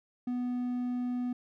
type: tone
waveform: triangle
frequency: 246.9 Hz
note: B3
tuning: in tune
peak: -28 dBFS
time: 0.27-1.33 s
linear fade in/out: 5 ms
effects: none